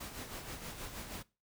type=noise with tremolo; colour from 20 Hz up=pink; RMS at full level=-43 dBFS; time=0-1.23 s; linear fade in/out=10 ms; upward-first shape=sine; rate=6.3 Hz; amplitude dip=50%; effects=noise-tail reverb RT60 0.3 s tail -21 dB re dry